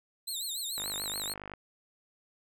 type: tone with vibrato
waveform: 20% pulse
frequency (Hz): 3953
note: B7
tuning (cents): +1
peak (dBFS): -28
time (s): 0.27-1.34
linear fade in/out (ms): 10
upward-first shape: triangle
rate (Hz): 6.9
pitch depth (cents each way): 180
type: click train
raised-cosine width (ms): 0.5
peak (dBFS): -26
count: 39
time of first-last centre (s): 0.78-1.537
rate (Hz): 50.2
effects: none